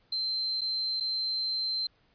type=tone with dropouts; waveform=sine; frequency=4114 Hz; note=C8; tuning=30 cents flat; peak=-28 dBFS; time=0.12-1.87 s; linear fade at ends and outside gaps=5 ms; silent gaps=0.61-0.615 / 1.001-1.006 s; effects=pink hiss -67 dBFS RMS until 2.14 s + resampled to 11025 Hz